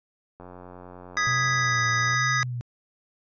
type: click train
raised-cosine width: 1 ms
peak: -29 dBFS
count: 158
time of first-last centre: 0.4-2.144 s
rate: 90 Hz
type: chord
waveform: square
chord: G# minor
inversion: second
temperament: equal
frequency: 1244.5 / 1661.2 / 1975.5 Hz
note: D#6 / G#6 / B6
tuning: 0 / 0 / 0 cents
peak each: -27 dBFS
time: 1.17-2.43 s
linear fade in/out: 0 ms
type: tone with vibrato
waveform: sine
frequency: 122.9 Hz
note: B2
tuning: 8 cents flat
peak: -28 dBFS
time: 1.27-2.61 s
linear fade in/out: 0 ms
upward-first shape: sine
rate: 1.2 Hz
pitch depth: 82 cents each way
effects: resampled to 16000 Hz